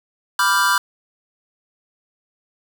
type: chord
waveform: square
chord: G dominant seventh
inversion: first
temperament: equal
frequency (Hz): 987.8 / 1174.7 / 1396.9 / 1568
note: B5 / D6 / F6 / G6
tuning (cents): 0 / 0 / 0 / 0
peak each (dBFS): -21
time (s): 0.39-0.78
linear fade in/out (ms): 2
effects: 7-bit